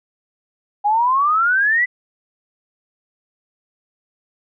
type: exponential sweep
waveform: sine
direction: up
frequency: 808 to 2015 Hz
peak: -13 dBFS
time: 0.84-1.86 s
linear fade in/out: 20 ms
effects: none